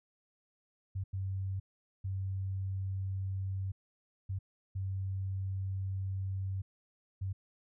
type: tone bursts at uneven times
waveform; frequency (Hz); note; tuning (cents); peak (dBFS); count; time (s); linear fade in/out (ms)
sine; 95.9; G2; -37; -33; 6; 0.95-1.04 / 1.13-1.6 / 2.04-3.72 / 4.29-4.39 / 4.75-6.62 / 7.21-7.33; 10
effects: none